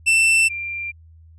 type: tone pair in turn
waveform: 45% pulse / sine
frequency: 2674 / 2377 Hz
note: E7 / D7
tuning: +24 / +20 cents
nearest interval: major second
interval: 204 cents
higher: first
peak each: -13 / -25 dBFS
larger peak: first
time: 0.06-0.49 / 0.49-0.92 s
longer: neither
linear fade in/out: 20 ms
effects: added 81 Hz sine -44 dBFS peak until 1.38 s + resampled to 24000 Hz